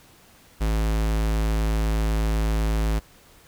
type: tone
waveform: square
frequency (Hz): 54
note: A1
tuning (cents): -32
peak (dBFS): -21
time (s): 0.6-3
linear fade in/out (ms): 20
effects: pink hiss -53 dBFS RMS until 3.47 s